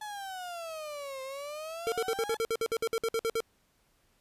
35% pulse exponential two-way sweep, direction down then up, 860 to 523.3 to 860 Hz, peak -36 dBFS, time 0.01-2.37 s, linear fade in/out 5 ms, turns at 1.22 s
square tone bursts, 454.4 Hz, A#4, 44 cents flat, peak -28 dBFS, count 15, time 1.87-3.404 s, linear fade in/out 0 ms, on 50 ms, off 56 ms
effects pink hiss -70 dBFS RMS until 4.2 s + resampled to 32000 Hz

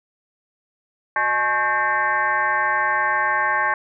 sine tone with frequency modulation, 1333 Hz, E6, 19 cents sharp, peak -17 dBFS, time 1.16-3.74 s, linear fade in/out 2 ms, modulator 240 Hz, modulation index 2.4, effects none

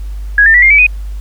sine tone with pitch steps, 1661.2 / 1801.1 / 1952.8 / 2117 / 2296 / 2489 Hz, G#6 / A6 / B6 / C7 / D7 / D#7, 0 / +40 / -20 / +20 / -40 / 0 cents, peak -3 dBFS, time 0.38-0.866 s, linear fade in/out 2 ms, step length 81 ms, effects added 50 Hz sine -19 dBFS peak until 1.2 s + pink hiss -45 dBFS RMS until 1.2 s

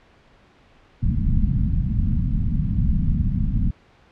pink low-pass noise, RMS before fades -20 dBFS, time 1.02-3.71 s, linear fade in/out 10 ms, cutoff 230 Hz, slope 48 dB/octave, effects pink hiss -54 dBFS RMS until 4.11 s + low-pass 3000 Hz 12 dB/octave

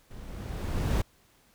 brown noise with level ramp, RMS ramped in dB -45 to -24 dBFS, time 0.1-1.02 s, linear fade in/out 10 ms, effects pink hiss -63 dBFS RMS until 1.54 s

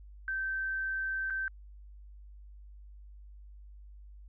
sine tone with dropouts, 1552 Hz, G6, 18 cents flat, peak -31 dBFS, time 0.28-1.48 s, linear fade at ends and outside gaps 1 ms, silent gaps 1.301-1.305 s, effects added 50 Hz sine -48 dBFS peak until 4.28 s

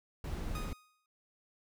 brown noise, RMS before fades -38 dBFS, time 0.24-0.73 s, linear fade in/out 2 ms
sawtooth tone with exponential decay, 1244.5 Hz, D#6, in tune, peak -37 dBFS, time 0.55-1.06 s, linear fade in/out 2 ms, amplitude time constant 110 ms
effects none

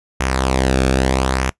sawtooth tone with flanger, 65.4 Hz, C2, in tune, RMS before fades -17 dBFS, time 0.2-1.5 s, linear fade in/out 5 ms, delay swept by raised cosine 0.23 to 1.01 ms, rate 0.77 Hz, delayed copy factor -0.6, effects noise-tail reverb RT60 0.1 s tail -21 dB re dry + resampled to 24000 Hz

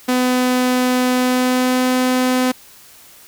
sawtooth tone with pitch glide, 251.7 to 254.2 Hz, B3 to C4, +33 to -50 cents, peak -10 dBFS, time 0.08-2.52 s, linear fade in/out 10 ms, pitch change +17 cents, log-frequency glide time 1.15-1.87 s, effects white hiss -44 dBFS RMS until 3.27 s

